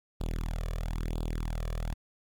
sawtooth tone with flanger, 40.26 Hz, E1, 40 cents flat, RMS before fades -33 dBFS, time 0.2-1.94 s, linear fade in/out 10 ms, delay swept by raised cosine 0.24 to 1.74 ms, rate 1 Hz, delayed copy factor +0.9, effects 11-bit

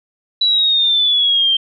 sine exponential sweep, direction down, 3951 to 3136 Hz, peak -11 dBFS, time 0.41-1.57 s, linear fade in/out 5 ms, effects none

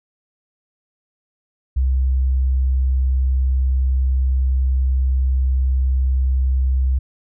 sine tone, 65.1 Hz, C2, 8 cents flat, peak -14 dBFS, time 1.76-6.99 s, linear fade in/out 10 ms, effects none

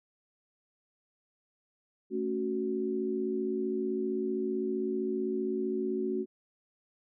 sine chord, F# minor, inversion first, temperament just, 222 / 277.5 / 370 Hz, A3 / C#4 / F#4, +16 / +2 / 0 cents, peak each -35 / -36 / -31 dBFS, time 2.1-6.26 s, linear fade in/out 50 ms, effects none

